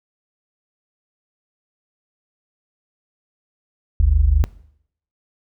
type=tone pair together; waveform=sine; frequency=49.76 / 74.3 Hz; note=G1 / D2; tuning=+27 / +21 cents; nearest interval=perfect fifth; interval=694 cents; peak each=-14 dBFS; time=4-4.44 s; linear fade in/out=0 ms; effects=noise-tail reverb RT60 0.7 s tail -21 dB re dry